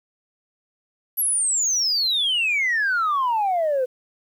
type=exponential sweep; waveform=sine; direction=down; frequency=11840 to 493.9 Hz; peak=-17 dBFS; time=1.17-3.86 s; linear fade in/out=20 ms; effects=tanh soft clip ceiling -16 dBFS + 9-bit